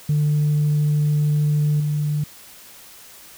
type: tone with level steps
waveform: sine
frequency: 148.9 Hz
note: D3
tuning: 24 cents sharp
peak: -14 / -18 dBFS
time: 0.09-2.24 s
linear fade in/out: 5 ms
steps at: 1.8 s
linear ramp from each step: 2 ms
effects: tanh soft clip ceiling -13 dBFS + white hiss -44 dBFS RMS until 3.37 s